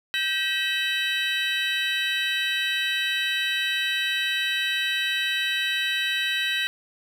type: tone cluster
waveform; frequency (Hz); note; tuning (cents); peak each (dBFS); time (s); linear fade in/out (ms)
triangle; 1566 / 1917 / 2598 / 3060 / 3900; G6 / A#6 / E7 / G7 / B7; -2 / +48 / -26 / -42 / -23; -28; 0.14-6.67; 0
effects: none